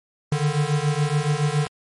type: beating tone pair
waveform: square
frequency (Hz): 144.6 / 151.7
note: D3 / D#3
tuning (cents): -27 / -44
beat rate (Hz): 7.1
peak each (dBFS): -23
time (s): 0.32-1.67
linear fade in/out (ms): 2
effects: MP3 48 kbps

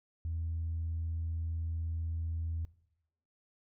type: tone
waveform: sine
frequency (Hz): 82.1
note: E2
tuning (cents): -6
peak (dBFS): -32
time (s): 0.25-2.65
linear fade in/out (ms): 0
effects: noise-tail reverb RT60 0.8 s tail -20 dB re dry + tanh soft clip ceiling -29 dBFS

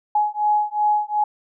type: beating tone pair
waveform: sine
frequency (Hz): 839 / 841.7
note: G#5 / G#5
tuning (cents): +17 / +23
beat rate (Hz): 2.7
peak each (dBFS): -20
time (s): 0.15-1.24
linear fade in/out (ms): 5
effects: none

